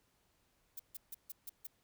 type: noise bursts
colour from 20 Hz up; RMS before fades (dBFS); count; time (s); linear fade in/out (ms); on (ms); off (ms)
violet; -45; 6; 0.77-1.67; 5; 25; 150
effects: pink hiss -75 dBFS RMS until 1.83 s